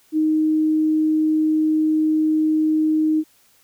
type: tone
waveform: sine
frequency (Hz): 311.4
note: D#4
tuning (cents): +2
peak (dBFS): -15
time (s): 0.12-3.24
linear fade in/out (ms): 50
effects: white hiss -57 dBFS RMS until 3.63 s